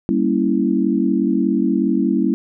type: chord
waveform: sine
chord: G diminished seventh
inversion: none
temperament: equal with one note detuned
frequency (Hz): 196 / 233.1 / 278.1 / 329.6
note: G3 / Bb3 / Db4 / Fb4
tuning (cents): 0 / 0 / +6 / 0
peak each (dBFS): -20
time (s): 0.09-2.34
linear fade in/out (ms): 0
effects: none